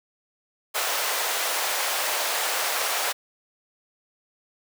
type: high-pass noise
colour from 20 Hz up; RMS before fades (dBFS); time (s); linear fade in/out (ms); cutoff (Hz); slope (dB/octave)
pink; -26; 0.74-3.13; 20; 560; 24
effects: none